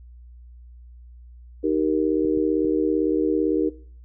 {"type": "chord", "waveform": "sine", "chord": "Eb major", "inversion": "none", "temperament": "just", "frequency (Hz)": [311.1, 388.9, 466.7], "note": ["Eb4", "G4", "Bb4"], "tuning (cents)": [0, -14, 2], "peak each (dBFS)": [-22, -24, -24], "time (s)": [1.63, 3.7], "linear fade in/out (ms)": 20}
{"type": "clicks", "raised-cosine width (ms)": 3, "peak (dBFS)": -24, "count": 3, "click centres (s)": [2.25, 2.373, 2.649]}
{"effects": ["noise-tail reverb RT60 0.5 s tail -20 dB re dry", "added 60 Hz sine -42 dBFS peak until 4.04 s"]}